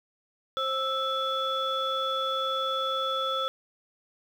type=tone cluster; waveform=sine; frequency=531 / 1319 / 3426 Hz; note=C5 / E6 / A7; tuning=+25 / +1 / -47 cents; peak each=-31 / -28 / -31 dBFS; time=0.57-3.48 s; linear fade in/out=0 ms; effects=tanh soft clip ceiling -19 dBFS + 9-bit